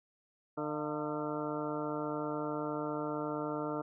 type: harmonic tone with a mistuned harmonic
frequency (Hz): 150.8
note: D3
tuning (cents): +46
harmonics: 1 / 2 / 3 / 4 / 5 / 6 / 7 / 8 / 9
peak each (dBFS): -45 / -38 / -40 / -41 / -46 / -44 / -51 / -45 / -45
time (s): 0.57-3.82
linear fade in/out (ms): 10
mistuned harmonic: 5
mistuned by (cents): -120
effects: none